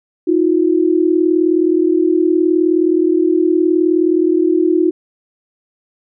sine tone pair together, 319.7 / 358.9 Hz, D#4 / F4, +47 / +47 cents, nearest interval major second, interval 200 cents, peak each -13 dBFS, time 0.27-4.91 s, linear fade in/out 10 ms, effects none

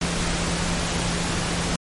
sine tone in noise, 170.7 Hz, F3, 39 cents flat, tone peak -28 dBFS, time 0.01-1.76 s, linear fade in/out 5 ms, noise pink, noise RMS -25 dBFS, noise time 0.01-1.76 s, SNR -6 dB, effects low-pass 10000 Hz 12 dB/octave + MP3 48 kbps

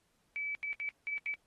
sine tone bursts at uneven times, 2300 Hz, D7, 37 cents flat, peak -34 dBFS, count 5, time 0.36-0.55 / 0.63-0.73 / 0.8-0.89 / 1.07-1.18 / 1.26-1.34 s, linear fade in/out 0 ms, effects pink hiss -75 dBFS RMS until 1.46 s + AAC 32 kbps

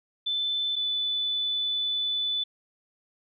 sine tone pair in turn, 3520 / 3490 Hz, A7 / A7, 0 / -15 cents, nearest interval unison, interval 15 cents, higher first, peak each -25 dBFS, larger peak neither, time 0.26-0.76 / 0.76-2.44 s, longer second, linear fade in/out 10 ms, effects none

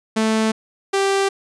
sawtooth tone pair in turn, 220 / 392 Hz, A3 / G4, 0 / 0 cents, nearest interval minor seventh, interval 1000 cents, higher second, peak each -12 dBFS, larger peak neither, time 0.16-0.52 / 0.93-1.29 s, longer neither, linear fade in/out 10 ms, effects resampled to 22050 Hz

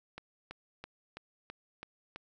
click train, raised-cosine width 0.3 ms, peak -27 dBFS, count 7, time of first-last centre 0.18-2.16 s, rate 3.03 Hz, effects none

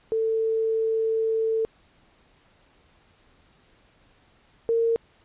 sine tone pair in turn, 445.8 / 458.9 Hz, A4 / A#4, +23 / -27 cents, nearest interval minor second, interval 50 cents, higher second, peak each -21 / -19 dBFS, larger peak second, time 0.12-1.65 / 4.69-4.96 s, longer first, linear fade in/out 0 ms, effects pink hiss -60 dBFS RMS until 5.24 s + resampled to 8000 Hz

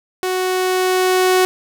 sawtooth tone with level ramp, 370 Hz, F#4, in tune, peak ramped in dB -14 to -7 dBFS, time 0.23-1.45 s, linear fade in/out 0 ms, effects none

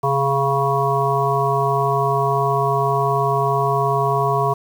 harmonic tone with a mistuned harmonic, 138.59 Hz, C#3, in tune, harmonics 1 / 3 / 5 / 7 / 8, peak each -22 / -22 / -22 / -22 / -22 dBFS, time 0.03-4.54 s, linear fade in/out 10 ms, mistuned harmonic 1, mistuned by -49 cents, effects 7-bit

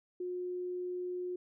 sine tone, 360 Hz, F#4, 47 cents flat, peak -35 dBFS, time 0.2-1.36 s, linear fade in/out 5 ms, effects none

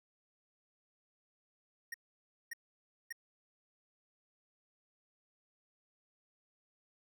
square tone bursts, 1864.7 Hz, A#6, in tune, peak -40 dBFS, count 3, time 1.92-3.126 s, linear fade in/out 5 ms, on 22 ms, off 570 ms, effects none

